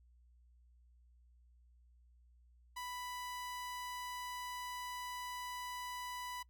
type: tone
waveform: sawtooth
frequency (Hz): 990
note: B5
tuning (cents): +4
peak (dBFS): -39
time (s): 2.76-6.43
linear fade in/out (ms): 10
effects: noise-tail reverb RT60 0.1 s tail -23 dB re dry + added 60 Hz sine -63 dBFS peak until 6.49 s